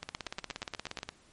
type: two click trains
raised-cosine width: 0.2 ms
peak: -20 / -19 dBFS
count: 9 / 18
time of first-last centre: 0.03-0.988 / 0.09-1.09 s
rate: 8.35 / 17 Hz
effects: pink hiss -62 dBFS RMS until 1.32 s + MP3 48 kbps